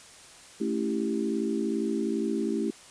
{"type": "chord", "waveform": "sine", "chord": "A dominant seventh", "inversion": "none", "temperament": "equal", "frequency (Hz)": [220, 277.2, 329.6, 392], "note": ["A3", "C#4", "E4", "G4"], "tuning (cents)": [0, 0, 0, 0], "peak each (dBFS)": [-30, -33, -31, -32], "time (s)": [0.6, 2.71], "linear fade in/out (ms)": 10, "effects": ["white hiss -50 dBFS RMS until 2.9 s", "resampled to 22050 Hz"]}